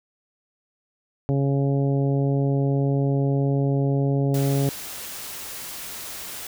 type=harmonic tone; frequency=138.59 Hz; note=C#3; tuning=in tune; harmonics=1 / 2 / 3 / 4 / 5 / 6; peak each=-20 / -26 / -28 / -32 / -36 / -43 dBFS; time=1.29-4.69 s; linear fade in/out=0 ms
type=noise; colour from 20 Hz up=white; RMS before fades=-35 dBFS; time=4.34-6.47 s; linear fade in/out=2 ms
effects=none